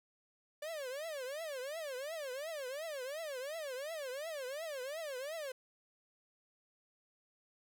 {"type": "tone with vibrato", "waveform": "45% pulse", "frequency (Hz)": 576, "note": "D5", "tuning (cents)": -34, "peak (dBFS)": -40, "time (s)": [0.62, 5.52], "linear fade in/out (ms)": 5, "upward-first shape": "triangle", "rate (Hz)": 2.8, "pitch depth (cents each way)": 280, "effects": []}